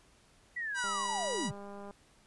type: linear sweep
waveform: sine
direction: down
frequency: 1975.5 to 110 Hz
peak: -34 dBFS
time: 0.56-1.52 s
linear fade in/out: 10 ms
type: harmonic tone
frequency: 971 Hz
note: B5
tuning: 30 cents flat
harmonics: 1 / 2 / 3 / 4 / 5 / 6 / 7 / 8 / 9 / 10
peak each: -39 / -42 / -44 / -45 / -46 / -47 / -47 / -48 / -49 / -49 dBFS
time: 0.74-1.51 s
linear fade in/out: 50 ms
type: click train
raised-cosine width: 1 ms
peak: -34 dBFS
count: 216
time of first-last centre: 0.84-1.91 s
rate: 201 Hz
effects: pink hiss -64 dBFS RMS until 2.26 s + resampled to 24000 Hz